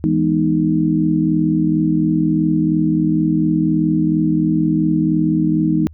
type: chord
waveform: sine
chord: E major seventh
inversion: none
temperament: equal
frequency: 164.81 / 207.7 / 246.9 / 311.1 Hz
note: E3 / G#3 / B3 / D#4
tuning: 0 / 0 / 0 / 0 cents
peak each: -18 / -21 / -22 / -16 dBFS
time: 0.04-5.87 s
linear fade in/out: 0 ms
effects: added 79 Hz sine -37 dBFS peak until 5.93 s